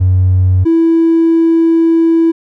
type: tone pair in turn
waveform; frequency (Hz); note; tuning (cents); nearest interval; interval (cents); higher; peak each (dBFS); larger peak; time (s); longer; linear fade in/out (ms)
triangle; 92.5 / 329.6; F#2 / E4; 0 / 0; octave + minor seventh; 2200; second; -3; neither; 0-0.65 / 0.65-2.32; second; 20
effects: tanh soft clip ceiling -3 dBFS